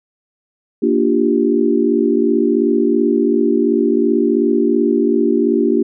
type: chord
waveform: sine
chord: G minor seventh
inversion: first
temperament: equal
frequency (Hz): 233.1 / 293.7 / 349.2 / 392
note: Bb3 / D4 / F4 / G4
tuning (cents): 0 / 0 / 0 / 0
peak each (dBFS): -17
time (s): 0.82-5.83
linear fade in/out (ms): 10
effects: none